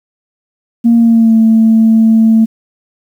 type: tone with pitch glide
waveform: sine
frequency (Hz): 233.1 to 223.3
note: A#3 to A3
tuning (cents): 0 to +26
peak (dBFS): -3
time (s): 0.84-2.46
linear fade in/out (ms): 20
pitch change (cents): -74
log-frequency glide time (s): 0.95-1.38
effects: tanh soft clip ceiling 0 dBFS + 7-bit